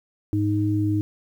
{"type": "tone pair together", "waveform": "sine", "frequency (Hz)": [104.33, 311.1], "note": ["G#2", "D#4"], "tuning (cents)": [8, 0], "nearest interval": "octave + perfect fifth", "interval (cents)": 1892, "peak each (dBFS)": -22, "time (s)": [0.33, 1.01], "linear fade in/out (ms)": 0, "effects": ["9-bit"]}